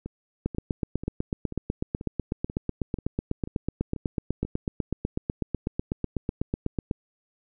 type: two click trains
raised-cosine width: 3 ms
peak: -22 / -13 dBFS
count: 10 / 53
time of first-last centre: 0.06-4.45 / 0.46-6.912 s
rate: 2.05 / 8.06 Hz
effects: none